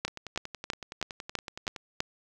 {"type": "two click trains", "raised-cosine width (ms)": 0.2, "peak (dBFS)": [-21, -11], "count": [19, 7], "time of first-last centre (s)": [[0.08, 1.762], [0.05, 2.004]], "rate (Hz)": [10.7, 3.07], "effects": []}